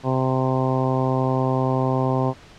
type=harmonic tone; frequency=130.4 Hz; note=C3; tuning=5 cents flat; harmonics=1 / 2 / 3 / 4 / 5 / 6 / 7 / 8; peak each=-22 / -25 / -27 / -28 / -29 / -30 / -30 / -31 dBFS; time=0.03-2.34 s; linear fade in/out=50 ms; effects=pink hiss -46 dBFS RMS until 2.58 s + low-pass 5000 Hz 12 dB/octave